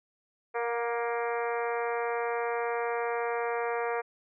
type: harmonic tone with a mistuned harmonic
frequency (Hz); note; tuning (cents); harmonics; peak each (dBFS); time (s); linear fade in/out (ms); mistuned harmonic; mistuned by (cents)
234.8; A#3; +13; 2 / 3 / 4 / 5 / 6 / 7 / 8 / 9 / 10; -31 / -35 / -37 / -39 / -41 / -42 / -43 / -44 / -45; 0.54-4.02; 20; 3; +22
effects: none